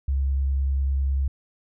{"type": "tone with vibrato", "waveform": "sine", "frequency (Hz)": 68, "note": "C#2", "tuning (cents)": -33, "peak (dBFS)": -20, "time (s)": [0.08, 1.28], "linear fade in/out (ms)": 5, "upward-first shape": "sine", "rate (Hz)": 10, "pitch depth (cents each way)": 12, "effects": []}